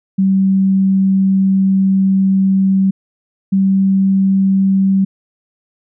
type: tone pair in turn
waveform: sine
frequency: 192.3 / 193.12 Hz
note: G3 / G3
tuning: -33 / -26 cents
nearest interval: unison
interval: 7 cents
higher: second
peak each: -9 dBFS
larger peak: neither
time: 0.18-2.91 / 3.52-5.05 s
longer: first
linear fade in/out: 10 ms
effects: none